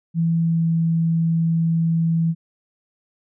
sine tone with pitch glide, 165.8 to 164.75 Hz, E3 to E3, +10 to -1 cents, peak -16 dBFS, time 0.14-2.35 s, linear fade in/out 50 ms, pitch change -11 cents, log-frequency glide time 0.41-0.66 s, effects none

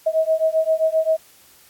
sine beating tone pair, 635 / 642.6 Hz, D#5 / E5, +35 / -44 cents, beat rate 7.6 Hz, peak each -19 dBFS, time 0.06-1.17 s, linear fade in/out 10 ms, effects white hiss -51 dBFS RMS until 1.69 s + AAC 64 kbps

